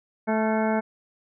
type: harmonic tone with a mistuned harmonic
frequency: 218.7 Hz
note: A3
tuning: 10 cents flat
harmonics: 1 / 2 / 3 / 4 / 5 / 6 / 7 / 8 / 10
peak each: -24 / -29 / -27 / -29 / -41 / -38 / -35 / -40 / -38 dBFS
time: 0.27-0.81 s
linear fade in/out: 20 ms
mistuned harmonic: 6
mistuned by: +60 cents
effects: none